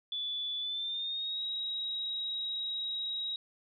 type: tone with pitch glide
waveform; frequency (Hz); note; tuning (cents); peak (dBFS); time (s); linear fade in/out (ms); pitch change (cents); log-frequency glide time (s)
sine; 3461 to 3818; A7 to A#7; -29 to +41; -33; 0.12-3.36; 2; +170; 0.59-1.42
effects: none